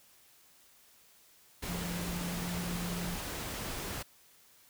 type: tone in noise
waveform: sine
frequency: 175 Hz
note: F3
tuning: 4 cents sharp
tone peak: -36 dBFS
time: 1.68-3.16 s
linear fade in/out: 10 ms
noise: pink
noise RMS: -39 dBFS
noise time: 1.62-4.03 s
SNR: 0 dB
effects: white hiss -62 dBFS RMS until 4.69 s